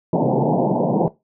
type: band-pass noise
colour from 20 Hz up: pink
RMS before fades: -18 dBFS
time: 0.13-1.08 s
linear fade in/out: 2 ms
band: 130 to 910 Hz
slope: 96 dB/octave
effects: noise-tail reverb RT60 0.2 s tail -17 dB re dry